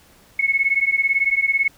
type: beating tone pair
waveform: sine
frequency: 2186 / 2204 Hz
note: C#7 / C#7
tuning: -25 / -11 cents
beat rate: 18 Hz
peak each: -19 dBFS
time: 0.39-1.68 s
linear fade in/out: 5 ms
effects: pink hiss -52 dBFS RMS until 1.77 s